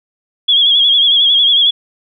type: tone with vibrato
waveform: sine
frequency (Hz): 3322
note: G#7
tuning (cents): 0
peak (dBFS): -7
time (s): 0.48-1.71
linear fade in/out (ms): 10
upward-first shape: sine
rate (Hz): 11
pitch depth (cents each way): 60
effects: none